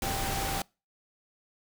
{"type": "tone in noise", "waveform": "sine", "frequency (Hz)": 784, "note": "G5", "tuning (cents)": 0, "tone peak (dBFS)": -35, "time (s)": [0.02, 0.62], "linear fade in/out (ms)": 2, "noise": "pink", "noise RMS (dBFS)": -32, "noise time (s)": [0.02, 0.62], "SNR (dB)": -6, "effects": ["noise-tail reverb RT60 0.3 s tail -26 dB re dry"]}